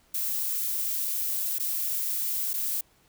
violet noise with dropouts, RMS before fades -29 dBFS, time 0.14-2.81 s, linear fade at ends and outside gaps 5 ms, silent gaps 1.585-1.597 / 2.533-2.538 s, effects pink hiss -63 dBFS RMS until 3.08 s

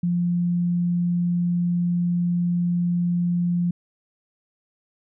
sine tone, 174.61 Hz, F3, in tune, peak -19 dBFS, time 0.03-3.71 s, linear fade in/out 5 ms, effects none

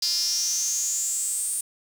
sawtooth tone with high-pass filter sweep, 349.2 Hz, F4, in tune, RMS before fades -26 dBFS, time 0.02-1.61 s, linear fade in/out 5 ms, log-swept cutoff 4900 to 9100 Hz, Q 9.2, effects 8-bit

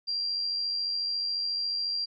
sine tone with amplitude modulation, 4746 Hz, D8, 17 cents sharp, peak -26 dBFS, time 0.07-2.06 s, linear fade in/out 20 ms, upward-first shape sine, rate 94.1 Hz, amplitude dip 35%, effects none

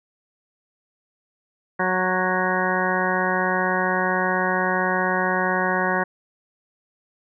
harmonic tone with a mistuned harmonic, 184.3 Hz, F#3, 7 cents flat, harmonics 1 / 2 / 3 / 4 / 5 / 6 / 8 / 9 / 10, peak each -28 / -28 / -28 / -28 / -28 / -28 / -28 / -28 / -28 dBFS, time 1.79-6.04 s, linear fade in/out 10 ms, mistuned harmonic 10, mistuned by +24 cents, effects none

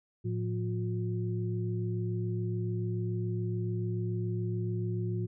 sine tone cluster, 112.5 / 179.5 / 359.4 Hz, A2 / F3 / F4, +39 / +48 / +50 cents, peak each -31 / -37 / -38 dBFS, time 0.24-5.27 s, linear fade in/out 20 ms, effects none

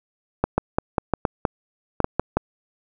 clicks, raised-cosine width 1 ms, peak -4 dBFS, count 11, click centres 0.44 / 0.58 / 0.785 / 0.982 / 1.137 / 1.252 / 1.452 / 2.003 / 2.044 / 2.196 / 2.37 s, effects none

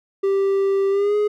triangle tone with pitch glide, 392 to 417.7 Hz, G4 to G#4, 0 to +10 cents, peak -14 dBFS, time 0.23-1.28 s, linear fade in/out 10 ms, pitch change +110 cents, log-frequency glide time 0.9-1.16 s, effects none

